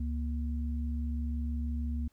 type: tone pair together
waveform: sine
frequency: 70.3 / 236.9 Hz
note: C#2 / A#3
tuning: +25 / +28 cents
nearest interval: octave + major sixth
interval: 2103 cents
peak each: -31 / -38 dBFS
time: 0-2.08 s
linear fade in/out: 5 ms
effects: pink hiss -72 dBFS RMS until 2.12 s